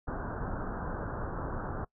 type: low-pass noise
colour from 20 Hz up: pink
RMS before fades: -36 dBFS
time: 0.07-1.85 s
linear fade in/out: 10 ms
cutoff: 1600 Hz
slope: 96 dB/octave
effects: noise-tail reverb RT60 0.1 s tail -23 dB re dry